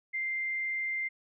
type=tone; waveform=sine; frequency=2093 Hz; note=C7; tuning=in tune; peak=-30 dBFS; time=0.13-1.09 s; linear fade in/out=20 ms; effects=none